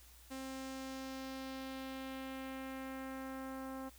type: tone with low-pass filter sweep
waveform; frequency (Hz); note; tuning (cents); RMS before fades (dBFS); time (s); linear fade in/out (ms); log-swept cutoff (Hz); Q
sawtooth; 264.9; C4; +22; -45; 0.3-3.9; 20; 9400 to 1200; 1.4
effects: added 60 Hz sine -60 dBFS peak until 3.98 s + white hiss -62 dBFS RMS until 3.98 s